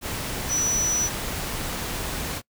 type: tone in noise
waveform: sine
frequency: 5920 Hz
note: F#8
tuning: in tune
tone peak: -21 dBFS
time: 0.48-1.1 s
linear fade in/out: 50 ms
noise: pink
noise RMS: -30 dBFS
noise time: 0.01-2.42 s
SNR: +6 dB
effects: noise-tail reverb RT60 0.1 s tail -24 dB re dry